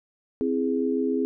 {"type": "chord", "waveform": "sine", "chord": "C augmented", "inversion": "none", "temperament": "equal", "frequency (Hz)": [261.6, 329.6, 415.3], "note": ["C4", "E4", "G#4"], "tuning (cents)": [0, 0, 0], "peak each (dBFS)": [-25, -29, -26], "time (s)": [0.41, 1.25], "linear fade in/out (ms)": 0, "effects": []}